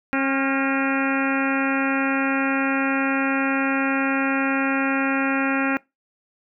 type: harmonic tone with a mistuned harmonic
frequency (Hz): 270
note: C#4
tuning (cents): -45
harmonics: 1 / 2 / 3 / 4 / 5 / 6 / 7 / 8 / 9 / 10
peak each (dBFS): -22 / -29 / -30 / -34 / -27 / -30 / -31 / -36 / -30 / -37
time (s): 0.13-5.77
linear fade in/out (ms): 0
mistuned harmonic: 5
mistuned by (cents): +48
effects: noise-tail reverb RT60 0.2 s tail -22 dB re dry